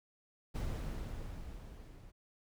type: noise with level ramp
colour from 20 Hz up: brown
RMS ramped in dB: -36 to -54 dBFS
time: 0.54-2.12 s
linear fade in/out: 20 ms
effects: none